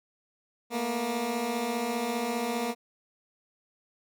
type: beating tone pair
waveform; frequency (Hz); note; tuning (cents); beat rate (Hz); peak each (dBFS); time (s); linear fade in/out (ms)
15% pulse; 222.9 / 237.9; A3 / A#3; +23 / +35; 15; -29 / -23; 0.7-2.75; 50
effects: none